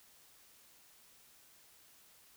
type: silence
effects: white hiss -63 dBFS RMS until 2.36 s